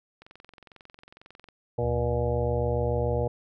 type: click train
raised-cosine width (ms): 0.3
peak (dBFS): -32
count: 29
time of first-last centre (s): 0.22-1.487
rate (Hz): 22.1
type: harmonic tone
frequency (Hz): 120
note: B2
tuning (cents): -49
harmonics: 1 / 2 / 3 / 4 / 5 / 6 / 7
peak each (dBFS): -29 / -38 / -37 / -28 / -32 / -38 / -38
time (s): 1.78-3.28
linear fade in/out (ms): 5
type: tone with pitch glide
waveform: sine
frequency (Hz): 73.42 to 72.95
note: D2 to D2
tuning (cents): 0 to -11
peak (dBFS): -30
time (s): 1.8-3.28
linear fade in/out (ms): 50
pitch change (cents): -11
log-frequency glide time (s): 1.93-2.03
effects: none